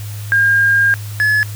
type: tone pair in turn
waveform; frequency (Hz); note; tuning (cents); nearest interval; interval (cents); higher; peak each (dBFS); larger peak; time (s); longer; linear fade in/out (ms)
sine / triangle; 1612 / 1707.9; G6 / G#6; +48 / +48; minor second; 100; second; -9; neither; 0.32-0.94 / 1.2-1.43; first; 0
effects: added 104 Hz sine -24 dBFS peak until 1.55 s + white hiss -36 dBFS RMS until 1.55 s